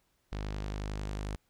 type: tone with low-pass filter sweep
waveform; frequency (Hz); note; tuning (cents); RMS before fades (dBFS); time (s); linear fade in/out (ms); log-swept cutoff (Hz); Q
sawtooth; 51.1; G#1; -27; -37; 0.32-1.36; 0; 4800 to 8500; 1.1
effects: pink hiss -74 dBFS RMS until 1.49 s